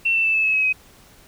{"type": "tone with pitch steps", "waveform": "sine", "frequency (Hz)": [2701, 2672, 2642, 2614, 2585, 2557, 2529], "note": ["E7", "E7", "E7", "E7", "E7", "D#7", "D#7"], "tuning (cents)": [42, 23, 3, -15, -34, 47, 28], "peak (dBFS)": -16, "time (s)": [0.05, 0.729], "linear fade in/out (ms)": 10, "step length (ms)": 97, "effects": ["pink hiss -50 dBFS RMS until 1.27 s"]}